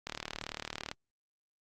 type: click train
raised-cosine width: 0.2 ms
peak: -19 dBFS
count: 33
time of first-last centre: 0.07-0.914 s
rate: 37.9 Hz
effects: Opus 48 kbps